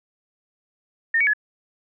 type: tone with pitch steps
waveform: sine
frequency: 1825 / 2256 / 1700 Hz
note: A#6 / C#7 / G#6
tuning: -37 / +30 / +40 cents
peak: -16 dBFS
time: 1.14-1.335 s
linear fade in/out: 5 ms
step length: 65 ms
effects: none